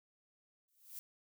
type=noise with exponential growth; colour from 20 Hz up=violet; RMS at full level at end=-44 dBFS; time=0.68-0.99 s; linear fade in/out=0 ms; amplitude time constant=67 ms; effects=none